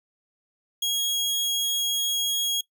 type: tone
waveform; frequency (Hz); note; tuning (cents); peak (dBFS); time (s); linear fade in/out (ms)
sawtooth; 3299; G#7; -12; -20; 0.82-2.61; 5
effects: noise-tail reverb RT60 0.1 s tail -20 dB re dry